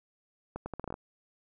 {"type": "accelerating click train", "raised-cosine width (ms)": 1, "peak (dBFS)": -23, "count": 9, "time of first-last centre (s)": [0.56, 0.941], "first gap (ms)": 100, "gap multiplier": 0.77, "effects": []}